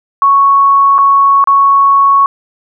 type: tone with dropouts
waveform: sine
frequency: 1108.7 Hz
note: C#6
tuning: in tune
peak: -4 dBFS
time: 0.22-2.26 s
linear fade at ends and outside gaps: 1 ms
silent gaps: 0.982-0.987 / 1.441-1.473 s
effects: none